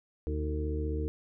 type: harmonic tone with a mistuned harmonic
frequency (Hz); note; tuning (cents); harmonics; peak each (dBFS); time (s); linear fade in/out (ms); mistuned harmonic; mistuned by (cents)
75.4; D2; +46; 1 / 2 / 3 / 4 / 5 / 6; -31 / -42 / -46 / -38 / -44 / -38; 0.27-1.08; 0; 4; +55
effects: none